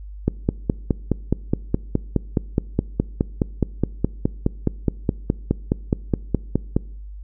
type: click train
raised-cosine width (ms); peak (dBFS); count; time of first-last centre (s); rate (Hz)
3; -4; 32; 0.28-6.765; 4.78
effects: noise-tail reverb RT60 0.7 s tail -23 dB re dry + added 50 Hz sine -33 dBFS peak until 7.23 s